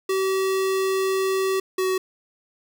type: tone pair in turn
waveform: square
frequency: 382.6 / 374.9 Hz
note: G4 / F#4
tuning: -42 / +23 cents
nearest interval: unison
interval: 35 cents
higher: first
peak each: -21 dBFS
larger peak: neither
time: 0.09-1.6 / 1.78-1.98 s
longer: first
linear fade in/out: 5 ms
effects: 9-bit